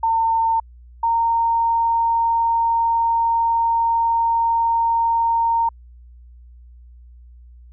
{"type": "tone pair in turn", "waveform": "sine", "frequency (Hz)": [907, 921.8], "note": ["A#5", "A#5"], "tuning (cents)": [-48, -20], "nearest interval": "unison", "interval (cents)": 28, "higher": "second", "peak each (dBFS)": -15, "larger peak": "neither", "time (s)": [[0.03, 0.6], [1.03, 5.69]], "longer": "second", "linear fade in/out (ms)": 5, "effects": ["added 60 Hz sine -41 dBFS peak until 7.72 s"]}